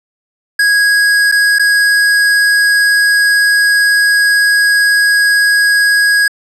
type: tone with dropouts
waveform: square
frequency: 1653 Hz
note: G#6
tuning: 9 cents flat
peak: -8 dBFS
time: 0.59-6.28 s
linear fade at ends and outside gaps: 5 ms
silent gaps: 1.316-1.322 / 1.586-1.594 s
effects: low-pass 11000 Hz 12 dB/octave